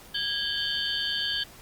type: tone cluster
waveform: sine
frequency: 1645 / 3049 / 3198 / 3560 / 4513 Hz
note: G#6 / G7 / G7 / A7 / C#8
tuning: -17 / -49 / +34 / +20 / +30 cents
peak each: -33 / -31 / -33 / -34 / -34 dBFS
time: 0.14-1.44 s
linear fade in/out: 10 ms
effects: pink hiss -49 dBFS RMS until 1.61 s + Opus 48 kbps